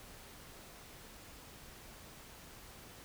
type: silence
effects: pink hiss -54 dBFS RMS until 3.04 s